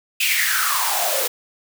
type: noise with high-pass filter sweep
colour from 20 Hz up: white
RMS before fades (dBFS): -20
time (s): 0.2-1.28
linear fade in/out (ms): 10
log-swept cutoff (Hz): 2700 to 460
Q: 6.8
effects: none